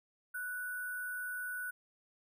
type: tone with sample-and-hold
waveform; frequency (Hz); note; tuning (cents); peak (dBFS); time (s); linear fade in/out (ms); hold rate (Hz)
sine; 1480; F#6; 0; -37; 0.34-1.71; 10; 11025
effects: none